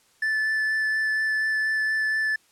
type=tone with vibrato; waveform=triangle; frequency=1749 Hz; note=A6; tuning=11 cents flat; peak=-20 dBFS; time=0.22-2.36 s; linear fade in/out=5 ms; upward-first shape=sine; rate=4.2 Hz; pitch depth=9 cents each way; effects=white hiss -61 dBFS RMS until 2.51 s + low-pass 10000 Hz 12 dB/octave